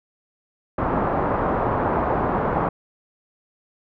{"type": "low-pass noise", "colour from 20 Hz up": "white", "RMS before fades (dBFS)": -22, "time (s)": [0.78, 2.69], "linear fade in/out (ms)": 5, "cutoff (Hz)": 1100, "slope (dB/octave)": 24, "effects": []}